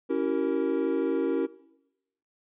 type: chord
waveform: triangle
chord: C# diminished seventh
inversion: none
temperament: equal with one note detuned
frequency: 277.2 / 329.6 / 382.4 / 466.2 Hz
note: C#4 / E4 / G4 / Bb4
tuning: 0 / 0 / -43 / 0 cents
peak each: -28 dBFS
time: 0.09-1.47 s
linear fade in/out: 20 ms
effects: noise-tail reverb RT60 0.9 s tail -20 dB re dry + resampled to 8000 Hz